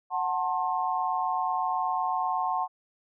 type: chord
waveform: sine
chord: F# diminished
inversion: none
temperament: just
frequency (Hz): 740 / 888 / 1065.6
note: F#5 / A5 / C6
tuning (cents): 0 / +16 / +31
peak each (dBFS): -29 / -30 / -30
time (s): 0.1-2.68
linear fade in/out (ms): 50
effects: none